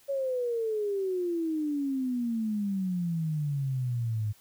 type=exponential sweep; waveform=sine; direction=down; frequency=561 to 103.9 Hz; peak=-27 dBFS; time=0.08-4.33 s; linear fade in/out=20 ms; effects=white hiss -60 dBFS RMS until 4.4 s